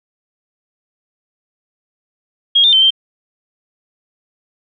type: tone with pitch steps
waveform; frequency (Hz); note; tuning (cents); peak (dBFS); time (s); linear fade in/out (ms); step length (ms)
sine; 3271 / 3597 / 3094 / 3142; G#7 / A7 / G7 / G7; -27 / +37 / -23 / +3; -7; 2.55-2.906; 10; 89
effects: none